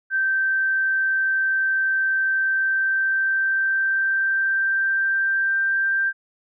sine tone with pitch glide, 1557 to 1576.9 Hz, G6 to G6, -12 to +10 cents, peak -18 dBFS, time 0.1-6.13 s, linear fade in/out 50 ms, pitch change +22 cents, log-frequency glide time 2.3-5.93 s, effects none

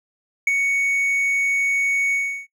triangle tone with ADSR envelope, 2227 Hz, C#7, 7 cents sharp, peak -11 dBFS, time 0.47-2.47 s, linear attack 4 ms, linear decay 21 ms, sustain -5 dB, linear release 340 ms, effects noise-tail reverb RT60 0.1 s tail -19 dB re dry

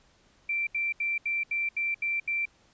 sine tone bursts, 2349 Hz, D7, in tune, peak -26 dBFS, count 8, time 0.49-2.455 s, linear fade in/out 5 ms, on 180 ms, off 75 ms, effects pink hiss -63 dBFS RMS until 2.73 s + resampled to 16000 Hz

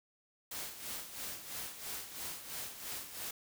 white noise with tremolo, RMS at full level -41 dBFS, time 0.51-3.31 s, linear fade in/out 5 ms, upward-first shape sine, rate 3 Hz, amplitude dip 65%, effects none

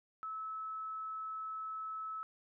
sine tone, 1300 Hz, E6, 24 cents flat, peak -39 dBFS, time 0.23-2.23 s, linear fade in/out 0 ms, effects none

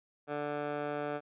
15% pulse tone with band-pass filter, 146.83 Hz, D3, in tune, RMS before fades -36 dBFS, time 0.27-1.21 s, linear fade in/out 50 ms, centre 840 Hz, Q 1.1, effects resampled to 8000 Hz

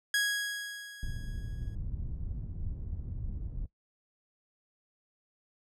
sawtooth tone with exponential decay, 1657 Hz, G#6, 4 cents flat, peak -21 dBFS, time 0.14-1.75 s, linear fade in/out 2 ms, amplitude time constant 350 ms
pink low-pass noise, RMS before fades -37 dBFS, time 1.03-3.66 s, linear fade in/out 2 ms, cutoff 110 Hz, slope 12 dB/octave
effects noise-tail reverb RT60 0.1 s tail -18 dB re dry + low-pass 12000 Hz 12 dB/octave

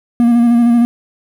triangle tone with vibrato, 236.5 Hz, A#3, 25 cents sharp, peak -5 dBFS, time 0.2-0.85 s, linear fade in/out 0 ms, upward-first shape square, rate 13 Hz, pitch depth 22 cents each way, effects 7-bit

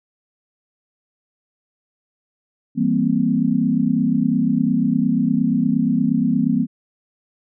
sine chord, C dominant seventh, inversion first, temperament equal, 164.81 / 196 / 233.1 / 261.6 Hz, E3 / G3 / Bb3 / C4, 0 / 0 / 0 / 0 cents, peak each -23 / -22 / -19 / -20 dBFS, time 2.75-6.67 s, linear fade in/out 50 ms, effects none

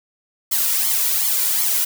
blue noise with flanger, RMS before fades -19 dBFS, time 0.51-1.85 s, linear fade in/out 10 ms, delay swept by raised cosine 0.92 to 2.12 ms, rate 2.7 Hz, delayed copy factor +0.95, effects none

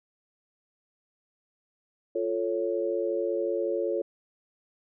sine chord, F augmented, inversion none, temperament equal, 349.2 / 440 / 554.4 Hz, F4 / A4 / C#5, 0 / 0 / 0 cents, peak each -30 dBFS, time 2.15-4.02 s, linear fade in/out 5 ms, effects none

